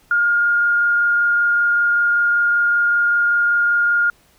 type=tone with frequency modulation; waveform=sine; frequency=1417 Hz; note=F6; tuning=25 cents sharp; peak=-13 dBFS; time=0.11-4.1 s; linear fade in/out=2 ms; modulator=25.2 Hz; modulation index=0.33; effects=pink hiss -55 dBFS RMS until 4.38 s